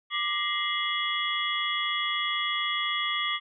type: tone cluster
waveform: sine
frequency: 1185 / 1905 / 2081 / 2912 / 3355 Hz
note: D6 / A#6 / C7 / F#7 / G#7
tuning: +15 / +37 / -10 / -28 / +17 cents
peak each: -31 / -37 / -32 / -36 / -30 dBFS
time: 0.1-3.4 s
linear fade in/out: 50 ms
effects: none